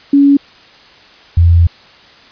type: tone pair in turn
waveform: sine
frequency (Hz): 281.4 / 85.05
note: C#4 / F2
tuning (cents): +26 / -45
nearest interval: octave + major sixth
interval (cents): 2071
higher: first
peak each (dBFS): -4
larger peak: neither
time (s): 0.13-0.37 / 1.37-1.67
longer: second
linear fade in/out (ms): 5
effects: white hiss -41 dBFS RMS until 2.31 s + resampled to 11025 Hz

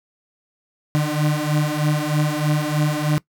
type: beating tone pair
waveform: 35% pulse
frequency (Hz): 148.9 / 152.1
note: D3 / D#3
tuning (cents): +24 / -39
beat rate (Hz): 3.2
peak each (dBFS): -19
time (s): 0.95-3.18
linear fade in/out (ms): 0
effects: noise-tail reverb RT60 0.1 s tail -21 dB re dry

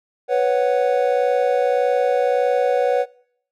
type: chord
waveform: triangle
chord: B suspended second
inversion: none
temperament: just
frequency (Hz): 493.9 / 555.6 / 740.8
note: B4 / C#5 / F#5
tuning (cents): 0 / +4 / +2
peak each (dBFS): -16 / -18 / -20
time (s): 0.28-3.06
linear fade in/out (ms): 50
effects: noise-tail reverb RT60 0.7 s tail -24 dB re dry

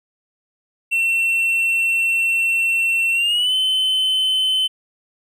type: tone with pitch glide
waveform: triangle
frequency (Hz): 2705 to 3054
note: E7 to G7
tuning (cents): +44 to -46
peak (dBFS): -14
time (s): 0.91-4.68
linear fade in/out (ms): 20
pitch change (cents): +210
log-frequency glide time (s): 3.13-3.54
effects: none

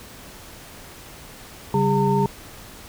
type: tone cluster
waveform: sine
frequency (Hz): 138.5 / 194.7 / 406.9 / 909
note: C#3 / G3 / G#4 / A#5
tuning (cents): -1 / -12 / -35 / -44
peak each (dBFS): -22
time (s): 1.74-2.26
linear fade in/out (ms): 2
effects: pink hiss -42 dBFS RMS until 2.88 s

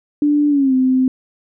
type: tone with pitch glide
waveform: sine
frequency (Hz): 293.7 to 258.7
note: D4 to C4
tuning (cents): 0 to -19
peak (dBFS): -11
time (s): 0.22-1.08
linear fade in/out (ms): 2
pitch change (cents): -219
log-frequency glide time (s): 0.49-0.74
effects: none

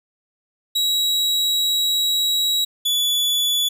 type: tone pair in turn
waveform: 40% pulse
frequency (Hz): 3868 / 3437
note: B7 / A7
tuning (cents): -37 / -41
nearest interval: major second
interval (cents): 204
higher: first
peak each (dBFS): -16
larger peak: neither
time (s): 0.75-2.65 / 2.85-3.69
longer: first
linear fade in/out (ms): 10
effects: none

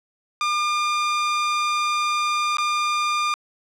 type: tone with dropouts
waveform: sawtooth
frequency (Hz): 1204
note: D6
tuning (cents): +43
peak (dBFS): -16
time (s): 0.41-3.34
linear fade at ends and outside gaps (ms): 1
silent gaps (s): 2.57-2.583
effects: low-pass 6000 Hz 12 dB/octave

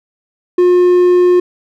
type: tone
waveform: triangle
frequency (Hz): 357.9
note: F4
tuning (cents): +42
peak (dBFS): -4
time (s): 0.58-1.4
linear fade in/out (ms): 5
effects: none

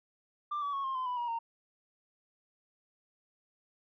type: tone with pitch steps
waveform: sine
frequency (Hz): 1185 / 1143.3 / 1103.1 / 1064.3 / 1026.8 / 990.7 / 955.9 / 922.2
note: D6 / D6 / C#6 / C6 / C6 / B5 / A#5 / A#5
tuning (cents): +15 / -47 / -9 / +29 / -33 / +5 / +43 / -19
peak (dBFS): -30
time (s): 0.51-1.39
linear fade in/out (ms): 10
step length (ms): 110
effects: tanh soft clip ceiling -30 dBFS

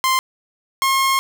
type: tone pair in turn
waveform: sawtooth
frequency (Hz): 1046.5 / 1074.7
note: C6 / C6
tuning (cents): 0 / +46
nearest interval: unison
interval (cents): 46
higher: second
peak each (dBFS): -11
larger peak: neither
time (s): 0.04-0.19 / 0.82-1.19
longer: second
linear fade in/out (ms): 0
effects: none

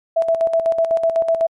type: tone with tremolo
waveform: sine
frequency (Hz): 659.3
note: E5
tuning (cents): 0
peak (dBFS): -12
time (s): 0.16-1.47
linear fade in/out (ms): 10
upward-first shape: square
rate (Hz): 8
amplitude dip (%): 60
effects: MP3 48 kbps

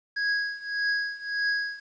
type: tone with tremolo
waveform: square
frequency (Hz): 1655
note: G#6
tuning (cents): -6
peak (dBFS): -23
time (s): 0.16-1.8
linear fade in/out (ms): 10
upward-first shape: triangle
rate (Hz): 1.7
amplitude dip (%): 90
effects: resampled to 16000 Hz + 10-bit

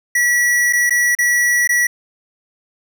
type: tone with dropouts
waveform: square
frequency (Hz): 1939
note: B6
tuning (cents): -32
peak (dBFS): -13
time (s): 0.15-1.87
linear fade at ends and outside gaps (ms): 5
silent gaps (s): 0.727-0.732 / 0.896-0.906 / 1.151-1.187 / 1.675-1.691
effects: none

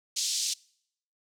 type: band-pass noise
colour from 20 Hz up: white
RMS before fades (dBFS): -30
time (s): 0.16-0.54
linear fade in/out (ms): 10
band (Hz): 3700 to 7300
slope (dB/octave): 24
effects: noise-tail reverb RT60 0.7 s tail -25 dB re dry

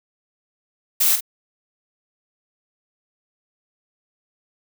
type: noise with echo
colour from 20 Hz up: blue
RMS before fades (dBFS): -17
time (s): 1-1.16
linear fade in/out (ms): 10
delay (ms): 48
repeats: 1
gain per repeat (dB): -9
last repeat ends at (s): 1.208
effects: none

